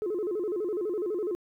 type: tone with vibrato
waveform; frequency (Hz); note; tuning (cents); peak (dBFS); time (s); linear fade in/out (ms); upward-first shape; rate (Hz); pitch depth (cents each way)
sine; 388.3; G4; -16; -26; 0.02-1.35; 0; square; 12; 170
effects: tanh soft clip ceiling -25 dBFS + 11-bit